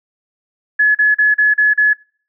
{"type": "tone bursts", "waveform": "sine", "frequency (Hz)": 1703, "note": "G#6", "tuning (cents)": 43, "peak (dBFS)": -8, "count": 6, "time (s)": [0.79, 1.935], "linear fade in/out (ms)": 10, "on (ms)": 160, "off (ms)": 37, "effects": ["noise-tail reverb RT60 0.5 s tail -26 dB re dry"]}